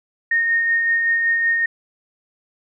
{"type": "tone with tremolo", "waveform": "sine", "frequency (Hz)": 1845, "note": "A#6", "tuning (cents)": -18, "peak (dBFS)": -14, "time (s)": [0.31, 1.66], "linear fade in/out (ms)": 5, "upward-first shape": "sine", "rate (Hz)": 5.3, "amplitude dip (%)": 30, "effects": []}